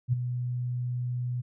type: tone with ADSR envelope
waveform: sine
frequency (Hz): 123.47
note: B2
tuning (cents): 0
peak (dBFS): -19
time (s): 0.08-1.42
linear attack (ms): 48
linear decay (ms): 13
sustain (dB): -9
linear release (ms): 19
effects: none